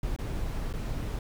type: noise with dropouts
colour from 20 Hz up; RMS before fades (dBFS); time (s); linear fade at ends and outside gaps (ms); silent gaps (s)
brown; -32; 0.03-1.19; 2; 0.163-0.187 / 0.729-0.737
effects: none